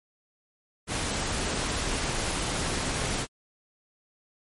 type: noise with amplitude modulation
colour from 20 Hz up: pink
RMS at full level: -28 dBFS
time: 0.87-3.27 s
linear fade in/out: 50 ms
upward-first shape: sine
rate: 220 Hz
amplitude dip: 25%
effects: MP3 48 kbps